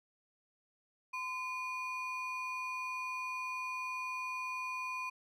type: ring-modulated tone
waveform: triangle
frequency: 1735 Hz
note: A6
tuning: 25 cents flat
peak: -32 dBFS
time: 1.13-5.1 s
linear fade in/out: 10 ms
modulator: 712 Hz
effects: none

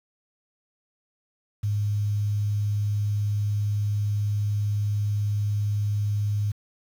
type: tone with quantisation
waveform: sine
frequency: 103.5 Hz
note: G#2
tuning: 5 cents flat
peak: -22 dBFS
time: 1.63-6.52 s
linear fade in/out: 10 ms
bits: 8
effects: none

